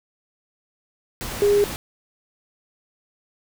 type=tone in noise; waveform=sine; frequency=408.1 Hz; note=G#4; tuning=30 cents flat; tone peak=-14 dBFS; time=1.42-1.64 s; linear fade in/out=0 ms; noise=pink; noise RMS=-31 dBFS; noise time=1.21-1.76 s; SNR=+14 dB; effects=none